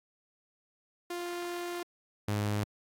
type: tone pair in turn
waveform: sawtooth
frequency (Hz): 349.6 / 103.94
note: F4 / G#2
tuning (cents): +2 / +2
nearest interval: octave + major sixth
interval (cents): 2100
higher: first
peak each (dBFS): -31 / -25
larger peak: second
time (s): 1.1-1.83 / 2.28-2.64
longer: first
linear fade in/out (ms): 5
effects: AAC 64 kbps